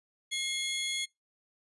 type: tone pair together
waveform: sawtooth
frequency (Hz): 2137 / 3357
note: C7 / G#7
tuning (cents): +36 / +18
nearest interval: minor sixth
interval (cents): 782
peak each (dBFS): -31 / -30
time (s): 0.31-1.06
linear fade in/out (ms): 20
effects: noise-tail reverb RT60 0.2 s tail -26 dB re dry + resampled to 24000 Hz